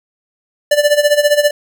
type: tone with tremolo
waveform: square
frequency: 587.3 Hz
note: D5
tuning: in tune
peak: -7 dBFS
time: 0.71-1.51 s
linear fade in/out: 5 ms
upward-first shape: sine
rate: 15 Hz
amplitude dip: 80%
effects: none